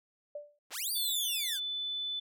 sine tone with exponential decay, 587.3 Hz, D5, in tune, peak -35 dBFS, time 0.35-0.59 s, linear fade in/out 5 ms, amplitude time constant 51 ms
5% pulse linear two-way sweep, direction up then down, 82.41 to 4783 to 1388 Hz, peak -25 dBFS, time 0.7-1.6 s, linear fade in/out 50 ms, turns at 0.92 s
sine tone, 3500 Hz, A7, 10 cents flat, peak -33 dBFS, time 0.95-2.2 s, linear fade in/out 10 ms
effects none

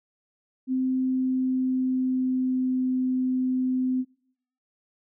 sine tone with pitch glide, 259 to 256.3 Hz, C4 to C4, -17 to -36 cents, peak -22 dBFS, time 0.67-4.05 s, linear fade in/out 50 ms, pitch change -19 cents, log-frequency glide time 0.96-2.86 s, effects noise-tail reverb RT60 0.7 s tail -23 dB re dry

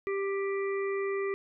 harmonic tone, 393.7 Hz, G4, 8 cents sharp, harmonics 1 / 3 / 5 / 6, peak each -29 / -40 / -40 / -45 dBFS, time 0.07-1.34 s, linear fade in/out 0 ms, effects none

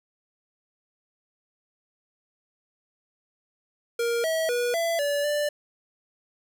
square tone with pitch steps, 469.1 / 645 / 484.2 / 670 / 576 / 589 Hz, A#4 / E5 / B4 / E5 / D5 / D5, +11 / -38 / -34 / +28 / -34 / +5 cents, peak -24 dBFS, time 3.99-5.49 s, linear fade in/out 5 ms, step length 250 ms, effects none

